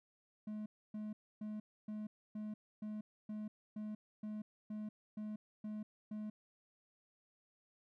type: tone bursts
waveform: triangle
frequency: 212.9 Hz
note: G#3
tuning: 43 cents sharp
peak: -39 dBFS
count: 13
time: 0.47-6.3 s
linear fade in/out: 5 ms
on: 190 ms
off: 280 ms
effects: none